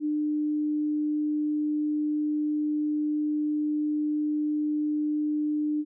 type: tone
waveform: sine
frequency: 300.5 Hz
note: D4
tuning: 40 cents sharp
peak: -24 dBFS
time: 0-5.85 s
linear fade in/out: 50 ms
effects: none